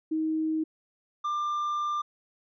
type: tone pair in turn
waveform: sine / triangle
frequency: 315.6 / 1191.5 Hz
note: D#4 / D6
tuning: +25 / +25 cents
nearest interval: octave + major seventh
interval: 2300 cents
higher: second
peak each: -25 dBFS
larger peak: neither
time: 0.11-0.64 / 1.24-2.02 s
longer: second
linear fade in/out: 10 ms
effects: resampled to 16000 Hz